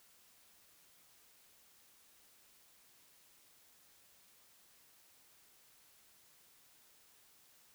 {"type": "silence", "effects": ["white hiss -66 dBFS RMS until 7.74 s"]}